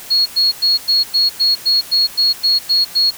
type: tone bursts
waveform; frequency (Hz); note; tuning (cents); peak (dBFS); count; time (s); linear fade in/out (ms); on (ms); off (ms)
triangle; 4320; C#8; -45; -7; 12; 0.1-3.109; 20; 160; 99
effects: tanh soft clip ceiling -8 dBFS + white hiss -34 dBFS RMS until 3.17 s